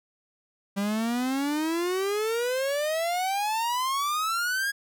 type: exponential sweep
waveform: 45% pulse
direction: up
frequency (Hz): 196 to 1661.2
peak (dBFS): -25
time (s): 0.76-4.72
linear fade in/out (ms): 20
effects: none